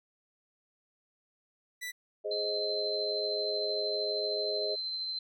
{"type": "tone", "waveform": "sawtooth", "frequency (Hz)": 1975.5, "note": "B6", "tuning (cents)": 0, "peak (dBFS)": -33, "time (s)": [1.81, 1.92], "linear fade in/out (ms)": 20}
{"type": "chord", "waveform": "sine", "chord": "Ab major", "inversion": "none", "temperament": "equal", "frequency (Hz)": [415.3, 523.3, 622.3], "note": ["Ab4", "C5", "Eb5"], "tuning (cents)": [0, 0, 0], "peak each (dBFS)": [-35, -39, -35], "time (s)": [2.24, 4.76], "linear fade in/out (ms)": 20}
{"type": "tone with tremolo", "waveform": "sine", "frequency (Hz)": 4092, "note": "C8", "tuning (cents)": -39, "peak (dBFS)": -32, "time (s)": [2.31, 5.19], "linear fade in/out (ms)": 5, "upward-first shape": "triangle", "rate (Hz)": 13, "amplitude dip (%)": 25}
{"effects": []}